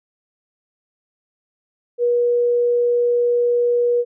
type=tone; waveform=sine; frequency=481.5 Hz; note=B4; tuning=44 cents flat; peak=-14 dBFS; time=1.98-4.05 s; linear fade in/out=50 ms; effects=none